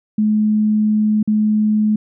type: tone with dropouts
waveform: sine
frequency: 213.4 Hz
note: G#3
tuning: 47 cents sharp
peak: -12 dBFS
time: 0.18-1.96 s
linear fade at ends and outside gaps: 5 ms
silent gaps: 1.229-1.275 s
effects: none